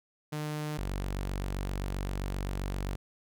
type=tone pair in turn; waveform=sawtooth; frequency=151.2 / 47.63 Hz; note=D#3 / G1; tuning=-49 / -49 cents; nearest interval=octave + minor sixth; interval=2000 cents; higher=first; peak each=-29 / -28 dBFS; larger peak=second; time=0.32-0.78 / 0.78-2.96 s; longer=second; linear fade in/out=10 ms; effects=none